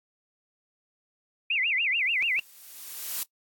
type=tone with vibrato; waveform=sine; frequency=2373 Hz; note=D7; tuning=17 cents sharp; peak=-23 dBFS; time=1.5-2.4 s; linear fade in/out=5 ms; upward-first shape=sine; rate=6.9 Hz; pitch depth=300 cents each way
type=noise with exponential growth; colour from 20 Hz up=blue; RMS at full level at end=-29 dBFS; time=1.94-3.23 s; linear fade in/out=0 ms; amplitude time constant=280 ms
type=clicks; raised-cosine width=0.2 ms; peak=-25 dBFS; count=2; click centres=2.225 / 2.391 s
effects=noise-tail reverb RT60 0.1 s tail -24 dB re dry + AAC 64 kbps